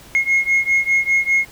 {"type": "beating tone pair", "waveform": "sine", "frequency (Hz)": [2156, 2161], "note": ["C#7", "C#7"], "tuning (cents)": [-49, -45], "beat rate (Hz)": 5, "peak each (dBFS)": [-15, -16], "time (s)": [0.15, 1.45], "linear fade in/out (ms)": 0, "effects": ["tanh soft clip ceiling -10 dBFS", "pink hiss -43 dBFS RMS until 1.51 s"]}